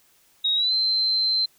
sine tone with pitch glide, 3785 to 4104 Hz, A#7 to C8, +26 to -34 cents, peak -19 dBFS, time 0.44-1.46 s, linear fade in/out 10 ms, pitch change +140 cents, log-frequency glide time 0.55-0.73 s, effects white hiss -60 dBFS RMS until 1.58 s

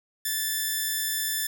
5% pulse tone with amplitude modulation, 1755 Hz, A6, 5 cents flat, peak -14 dBFS, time 0.25-1.47 s, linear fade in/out 5 ms, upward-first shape sine, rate 277 Hz, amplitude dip 25%, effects none

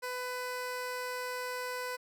15% pulse tone, 500 Hz, B4, 21 cents sharp, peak -29 dBFS, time 0.02-1.97 s, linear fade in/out 20 ms, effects none

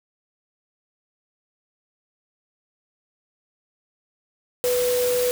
sine tone in noise, 493.9 Hz, B4, in tune, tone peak -19 dBFS, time 4.64-5.31 s, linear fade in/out 0 ms, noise white, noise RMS -29 dBFS, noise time 4.64-5.31 s, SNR +7 dB, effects none

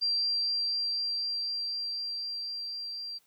sine tone with level ramp, 4726 Hz, D8, 10 cents sharp, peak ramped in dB -25 to -36 dBFS, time 0.01-3.19 s, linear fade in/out 20 ms, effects white hiss -68 dBFS RMS until 3.26 s

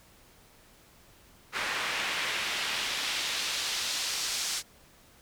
pink noise with band-pass filter sweep, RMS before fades -32 dBFS, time 1.52-4.63 s, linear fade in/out 50 ms, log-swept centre 1900 to 5800 Hz, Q 1.1, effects pink hiss -58 dBFS RMS until 5.21 s

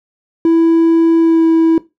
triangle tone with pitch glide, 330 to 326.4 Hz, E4 to E4, +2 to -17 cents, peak -4 dBFS, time 0.45-1.78 s, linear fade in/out 2 ms, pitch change -19 cents, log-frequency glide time 1.19-1.45 s, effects noise-tail reverb RT60 0.2 s tail -18 dB re dry + tanh soft clip ceiling -2 dBFS

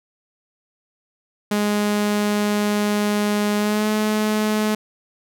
sawtooth tone with pitch glide, 207.7 to 213.8 Hz, G#3 to A3, 0 to -49 cents, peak -14 dBFS, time 1.51-4.75 s, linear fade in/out 5 ms, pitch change +51 cents, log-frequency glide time 3.57-3.88 s, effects none

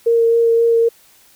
sine tone with vibrato, 462.1 Hz, A#4, 15 cents flat, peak -10 dBFS, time 0.06-0.89 s, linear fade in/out 10 ms, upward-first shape sine, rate 3.8 Hz, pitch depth 11 cents each way, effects white hiss -50 dBFS RMS until 1.35 s

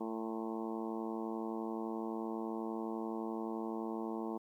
harmonic tone with a mistuned harmonic, 111.8 Hz, A2, 28 cents sharp, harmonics 2 / 3 / 4 / 5 / 6 / 7 / 8 / 9 / 10, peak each -41 / -41 / -45 / -52 / -50 / -50 / -48 / -53 / -53 dBFS, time 0-4.38 s, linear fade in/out 10 ms, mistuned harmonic 10, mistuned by -49 cents, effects 12-bit

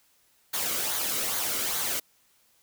white noise with flanger, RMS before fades -29 dBFS, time 0.53-2 s, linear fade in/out 10 ms, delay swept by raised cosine 0.37 to 1.18 ms, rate 2.4 Hz, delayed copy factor -0.5, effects white hiss -65 dBFS RMS until 2.62 s

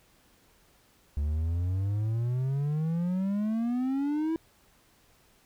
triangle exponential sweep, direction up, 71.1 to 330 Hz, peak -24 dBFS, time 1.17-4.36 s, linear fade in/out 0 ms, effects pink hiss -63 dBFS RMS until 5.45 s

